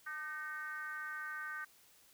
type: tone with frequency modulation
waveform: sine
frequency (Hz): 1534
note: G6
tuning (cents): -38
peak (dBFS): -40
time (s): 0.06-1.65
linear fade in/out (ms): 10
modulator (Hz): 322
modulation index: 0.95
effects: white hiss -65 dBFS RMS until 2.13 s